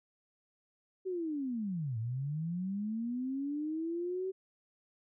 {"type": "linear two-way sweep", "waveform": "sine", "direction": "down then up", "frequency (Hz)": [383.6, 108.5, 383.6], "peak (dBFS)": -33, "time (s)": [1.05, 4.32], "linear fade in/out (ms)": 20, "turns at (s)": 1.98, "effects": []}